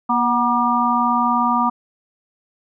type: harmonic tone with a mistuned harmonic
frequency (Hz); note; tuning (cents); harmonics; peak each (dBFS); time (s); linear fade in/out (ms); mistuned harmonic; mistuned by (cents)
239.1; A#3; +44; 1 / 3 / 4 / 5; -21 / -23 / -19 / -19; 0.09-1.7; 10; 3; +60
effects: none